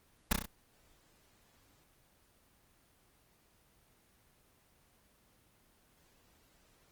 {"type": "noise with echo", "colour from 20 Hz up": "pink", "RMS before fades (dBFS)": -25, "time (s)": [0.31, 0.33], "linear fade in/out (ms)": 5, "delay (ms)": 32, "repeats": 4, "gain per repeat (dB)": -4, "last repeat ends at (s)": 0.458, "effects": ["pink hiss -68 dBFS RMS until 6.91 s", "Opus 24 kbps"]}